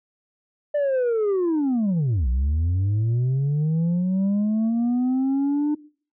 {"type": "linear two-way sweep", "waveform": "sine", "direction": "down then up", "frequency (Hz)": [596, 58.4, 301.1], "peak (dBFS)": -16, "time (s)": [0.74, 5.75], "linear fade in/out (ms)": 10, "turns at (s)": 2.28, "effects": ["noise-tail reverb RT60 0.4 s tail -20 dB re dry", "tanh soft clip ceiling -18 dBFS"]}